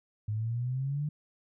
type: exponential sweep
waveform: sine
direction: up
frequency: 104.4 to 151.5 Hz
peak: -29 dBFS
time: 0.28-1.09 s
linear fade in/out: 5 ms
effects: none